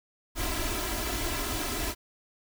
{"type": "noise with comb filter", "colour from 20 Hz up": "pink", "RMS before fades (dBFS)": -31, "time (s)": [0.35, 1.95], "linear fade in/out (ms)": 50, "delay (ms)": 3, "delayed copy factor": 0.85, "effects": []}